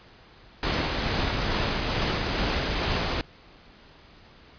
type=noise with tremolo; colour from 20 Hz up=pink; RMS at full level=-25 dBFS; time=0.63-3.21 s; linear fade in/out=0 ms; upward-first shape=sine; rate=2.3 Hz; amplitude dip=25%; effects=pink hiss -52 dBFS RMS until 4.58 s + resampled to 11025 Hz